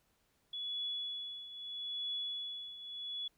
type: tone with tremolo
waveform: sine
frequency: 3401 Hz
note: G#7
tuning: 40 cents sharp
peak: -35 dBFS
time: 0.53-3.28 s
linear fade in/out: 5 ms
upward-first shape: triangle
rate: 0.78 Hz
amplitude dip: 75%
effects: pink hiss -75 dBFS RMS until 3.37 s